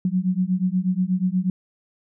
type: beating tone pair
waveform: sine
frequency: 180 / 188.3 Hz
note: F#3 / F#3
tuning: -47 / +31 cents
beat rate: 8.3 Hz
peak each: -22 dBFS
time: 0.05-1.5 s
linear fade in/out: 2 ms
effects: none